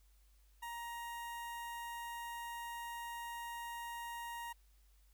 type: tone with notch filter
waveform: sawtooth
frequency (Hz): 940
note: A#5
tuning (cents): +14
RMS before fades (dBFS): -45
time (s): 0.62-4.53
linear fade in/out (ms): 10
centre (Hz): 4600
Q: 1.2
effects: added 50 Hz sine -64 dBFS peak until 5.13 s + white hiss -75 dBFS RMS until 5.13 s